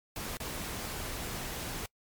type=noise with dropouts; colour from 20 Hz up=pink; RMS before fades=-38 dBFS; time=0.16-1.86 s; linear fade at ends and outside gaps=2 ms; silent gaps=0.371-0.401 s; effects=noise-tail reverb RT60 0.1 s tail -25 dB re dry + MP3 96 kbps